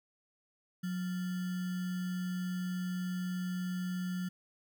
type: tone with sample-and-hold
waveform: sine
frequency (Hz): 181.7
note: F#3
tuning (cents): -31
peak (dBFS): -33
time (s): 0.83-4.29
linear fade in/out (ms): 10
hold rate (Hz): 1575
effects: none